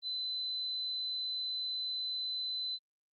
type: tone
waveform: sine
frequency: 4028 Hz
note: B7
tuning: 33 cents sharp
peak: -34 dBFS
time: 0.02-2.79 s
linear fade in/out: 50 ms
effects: Opus 24 kbps